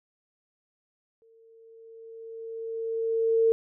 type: tone with exponential growth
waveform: sine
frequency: 452.8 Hz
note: A4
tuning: 50 cents sharp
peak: -17 dBFS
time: 1.22-3.52 s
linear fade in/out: 0 ms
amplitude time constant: 500 ms
effects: none